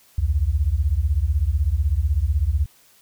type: beating tone pair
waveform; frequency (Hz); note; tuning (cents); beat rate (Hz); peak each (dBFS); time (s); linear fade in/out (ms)
sine; 65.41 / 81.41; C2 / E2; 0 / -21; 16; -20; 0.18-2.66; 5
effects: white hiss -55 dBFS RMS until 3.01 s